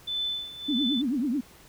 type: tone with tremolo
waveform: sine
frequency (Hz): 3513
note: A7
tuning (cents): -3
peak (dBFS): -26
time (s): 0.07-1.02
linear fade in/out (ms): 10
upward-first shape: sine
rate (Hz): 1.6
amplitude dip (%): 80
type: tone with vibrato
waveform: sine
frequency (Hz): 262.2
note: C4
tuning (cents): +4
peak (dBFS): -24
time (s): 0.68-1.41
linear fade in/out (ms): 10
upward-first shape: triangle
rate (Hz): 9.2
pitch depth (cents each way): 300
effects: pink hiss -53 dBFS RMS until 1.68 s